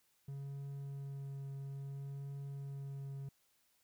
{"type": "tone with vibrato", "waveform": "triangle", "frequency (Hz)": 138.59, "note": "C#3", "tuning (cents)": 0, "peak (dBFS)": -40, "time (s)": [0.28, 3.29], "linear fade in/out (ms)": 5, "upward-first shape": "triangle", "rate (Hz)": 0.6, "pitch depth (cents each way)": 14, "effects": ["white hiss -75 dBFS RMS until 3.83 s"]}